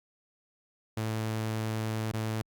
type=tone with dropouts; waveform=sawtooth; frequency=110 Hz; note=A2; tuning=in tune; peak=-26 dBFS; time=0.97-2.42 s; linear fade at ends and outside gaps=5 ms; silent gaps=2.119-2.136 s; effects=Opus 48 kbps